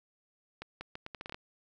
accelerating click train, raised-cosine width 0.3 ms, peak -25 dBFS, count 10, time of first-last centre 0.62-1.345 s, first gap 190 ms, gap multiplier 0.76, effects none

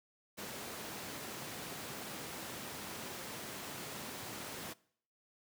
pink high-pass noise, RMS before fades -45 dBFS, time 0.37-4.74 s, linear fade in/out 20 ms, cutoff 150 Hz, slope 12 dB/octave, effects noise-tail reverb RT60 0.6 s tail -22 dB re dry

